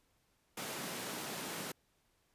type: high-pass noise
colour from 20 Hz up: pink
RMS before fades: -42 dBFS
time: 0.57-1.72 s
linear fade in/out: 5 ms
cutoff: 160 Hz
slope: 24 dB/octave
effects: pink hiss -75 dBFS RMS until 2.34 s + resampled to 32000 Hz